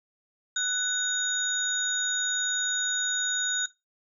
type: tone cluster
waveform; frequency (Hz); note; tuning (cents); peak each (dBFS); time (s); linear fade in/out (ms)
sine; 1489 / 3725 / 6830; F#6 / A#7 / G#8; +11 / -2 / +48; -29; 0.56-3.66; 5
effects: noise-tail reverb RT60 0.2 s tail -19 dB re dry